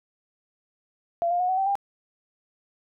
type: tone with pitch steps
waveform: sine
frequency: 683 / 704.6 / 727 / 750 / 773.8 / 798.3 Hz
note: F5 / F5 / F#5 / F#5 / G5 / G5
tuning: -39 / +15 / -31 / +23 / -23 / +31 cents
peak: -21 dBFS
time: 1.22-1.754 s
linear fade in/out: 0 ms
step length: 89 ms
effects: none